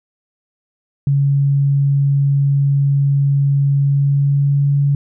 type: tone with pitch glide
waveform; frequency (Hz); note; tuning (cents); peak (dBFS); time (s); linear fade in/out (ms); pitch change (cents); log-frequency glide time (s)
sine; 140 to 141.54; C#3 to C#3; +18 to +36; -11; 1.07-4.95; 2; +18; 3.8-4.75
effects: none